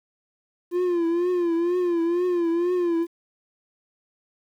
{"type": "tone with vibrato", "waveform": "triangle", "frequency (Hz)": 347, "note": "F4", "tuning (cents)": -11, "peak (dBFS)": -18, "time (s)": [0.71, 3.07], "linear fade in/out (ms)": 50, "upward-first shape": "triangle", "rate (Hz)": 2.1, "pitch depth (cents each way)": 88, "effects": ["9-bit"]}